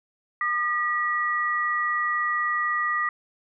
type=tone pair together; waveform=sine; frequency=1214 / 1930 Hz; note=D#6 / B6; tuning=-43 / -40 cents; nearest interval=minor sixth; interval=803 cents; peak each=-25 dBFS; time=0.41-3.09 s; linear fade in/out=2 ms; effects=none